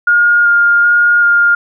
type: tone with vibrato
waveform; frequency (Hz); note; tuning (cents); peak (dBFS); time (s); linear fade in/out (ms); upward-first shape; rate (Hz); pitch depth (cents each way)
sine; 1417; F6; +25; -6; 0.07-1.55; 5; square; 1.3; 9
effects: none